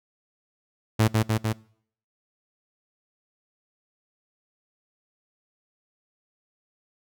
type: tone with echo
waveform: sawtooth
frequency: 110 Hz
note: A2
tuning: in tune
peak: -13 dBFS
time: 0.99-1.08 s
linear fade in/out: 10 ms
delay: 150 ms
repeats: 3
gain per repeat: -2 dB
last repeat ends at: 1.53 s
effects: noise-tail reverb RT60 0.6 s tail -23 dB re dry